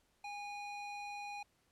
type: tone with band-pass filter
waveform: square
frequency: 819 Hz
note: G#5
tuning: 24 cents flat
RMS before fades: -45 dBFS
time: 0.24-1.43 s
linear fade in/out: 5 ms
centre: 2000 Hz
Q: 0.91
effects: pink hiss -75 dBFS RMS until 1.71 s + low-pass 12000 Hz 12 dB/octave